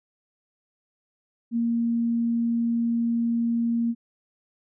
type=tone; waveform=sine; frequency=233.1 Hz; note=A#3; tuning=in tune; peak=-21 dBFS; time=1.51-3.95 s; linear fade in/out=50 ms; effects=none